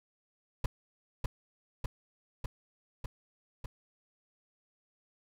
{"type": "noise with echo", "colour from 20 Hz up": "brown", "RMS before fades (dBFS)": -26, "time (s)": [0.64, 0.66], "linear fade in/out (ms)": 5, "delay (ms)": 600, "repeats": 5, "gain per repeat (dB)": -2, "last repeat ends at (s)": 3.66, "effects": []}